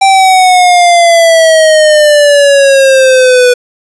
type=exponential sweep; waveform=square; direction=down; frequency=784 to 490.6 Hz; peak=-3 dBFS; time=0.01-3.54 s; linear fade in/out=10 ms; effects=resampled to 24000 Hz + 7-bit